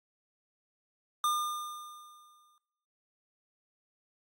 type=tone with exponential decay; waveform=square; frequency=1206 Hz; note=D6; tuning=46 cents sharp; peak=-26 dBFS; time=1.24-2.58 s; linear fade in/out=1 ms; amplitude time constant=290 ms; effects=noise-tail reverb RT60 1.0 s tail -23 dB re dry + AAC 64 kbps